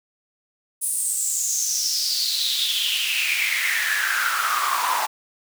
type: noise with high-pass filter sweep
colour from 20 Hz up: pink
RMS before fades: -23 dBFS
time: 0.81-5.07 s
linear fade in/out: 20 ms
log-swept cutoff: 9800 to 910 Hz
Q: 7.1
effects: none